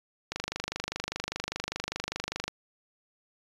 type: click train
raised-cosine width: 0.2 ms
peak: -14 dBFS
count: 55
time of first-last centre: 0.32-2.48 s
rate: 25 Hz
effects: resampled to 24000 Hz